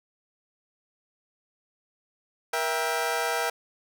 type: chord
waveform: 20% pulse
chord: E diminished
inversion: second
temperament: just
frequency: 474.7 / 659.3 / 791.1 Hz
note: Bb4 / E5 / G5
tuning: +31 / 0 / +16 cents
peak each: -25 dBFS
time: 2.53-3.5 s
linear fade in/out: 5 ms
effects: none